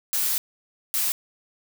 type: noise bursts at uneven times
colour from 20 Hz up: blue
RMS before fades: -24 dBFS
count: 2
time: 0.13-0.38 / 0.94-1.12 s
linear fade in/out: 0 ms
effects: none